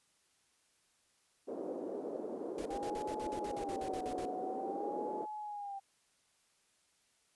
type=band-pass noise; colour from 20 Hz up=white; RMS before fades=-41 dBFS; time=1.47-5.26 s; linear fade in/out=20 ms; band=290 to 520 Hz; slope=24 dB/octave
type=noise bursts; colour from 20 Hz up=pink; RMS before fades=-50 dBFS; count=14; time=2.58-4.254 s; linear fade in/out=2 ms; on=75 ms; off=48 ms
type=tone with vibrato; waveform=sine; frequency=791 Hz; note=G5; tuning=15 cents sharp; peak=-40 dBFS; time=2.69-5.8 s; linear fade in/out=20 ms; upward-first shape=sine; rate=0.49 Hz; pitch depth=130 cents each way
effects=white hiss -73 dBFS RMS until 7.35 s + resampled to 24000 Hz